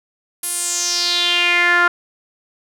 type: tone with band-pass filter sweep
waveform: sawtooth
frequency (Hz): 350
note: F4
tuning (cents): +4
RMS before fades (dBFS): -17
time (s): 0.43-1.88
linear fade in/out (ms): 5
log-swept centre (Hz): 11000 to 1400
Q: 4.5
effects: none